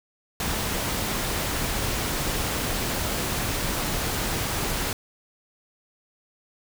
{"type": "noise", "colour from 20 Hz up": "pink", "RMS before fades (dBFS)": -27, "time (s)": [0.4, 4.93], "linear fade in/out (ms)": 2, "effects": []}